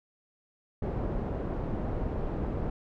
pink low-pass noise, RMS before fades -32 dBFS, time 0.82-2.7 s, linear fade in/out 5 ms, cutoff 650 Hz, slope 12 dB/octave, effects none

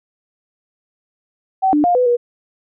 sine tone with pitch steps, 763 / 296.8 / 706 / 499.1 / 481.5 Hz, G5 / D4 / F5 / B4 / B4, -47 / +18 / +19 / +18 / -44 cents, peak -11 dBFS, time 1.62-2.17 s, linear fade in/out 20 ms, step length 110 ms, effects none

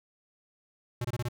square tone bursts, 121.2 Hz, B2, 32 cents flat, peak -30 dBFS, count 5, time 1.01-1.286 s, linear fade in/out 5 ms, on 36 ms, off 24 ms, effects none

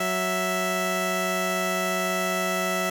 15% pulse tone pair together, 185.17 / 659.3 Hz, F#3 / E5, +2 / 0 cents, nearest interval octave + minor seventh, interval 2198 cents, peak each -22 / -19 dBFS, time 0-2.9 s, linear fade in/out 5 ms, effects none

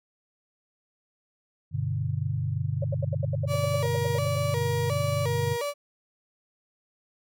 sine chord, G major, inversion none, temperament equal, 98 / 123.47 / 146.83 Hz, G2 / B2 / D3, 0 / 0 / 0 cents, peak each -30 dBFS, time 1.71-5.57 s, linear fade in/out 50 ms
sine tone bursts, 559 Hz, C#5, 14 cents sharp, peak -28 dBFS, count 16, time 2.82-4.373 s, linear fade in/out 5 ms, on 23 ms, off 79 ms
35% pulse tone with vibrato, 523.3 Hz, C5, in tune, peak -26 dBFS, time 3.47-5.74 s, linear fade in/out 50 ms, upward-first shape square, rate 1.4 Hz, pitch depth 170 cents each way
effects none

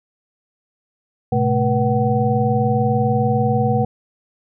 sine tone cluster, 110.8 / 130.9 / 217.7 / 484 / 754 Hz, A2 / C3 / A3 / B4 / F#5, +13 / +1 / -18 / -35 / +32 cents, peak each -21 dBFS, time 1.32-3.85 s, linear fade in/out 5 ms, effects none

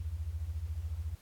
sine beating tone pair, 69.9 / 83.9 Hz, C#2 / E2, +15 / +31 cents, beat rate 14 Hz, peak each -39 / -36 dBFS, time 0-1.15 s, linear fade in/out 5 ms, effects pink hiss -62 dBFS RMS until 1.21 s + AAC 64 kbps

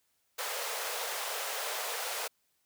pink high-pass noise, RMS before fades -36 dBFS, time 0.38-2.28 s, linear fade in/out 10 ms, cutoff 460 Hz, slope 48 dB/octave, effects white hiss -75 dBFS RMS until 2.65 s

